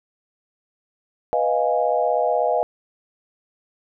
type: chord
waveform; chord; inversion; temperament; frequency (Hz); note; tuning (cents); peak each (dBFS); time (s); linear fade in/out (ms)
sine; F half-diminished seventh; second; equal; 493.9 / 622.3 / 698.5 / 830.6; Cb5 / Eb5 / F5 / Ab5; 0 / 0 / 0 / 0; -23 / -22 / -22 / -25; 1.33-2.63; 0
effects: none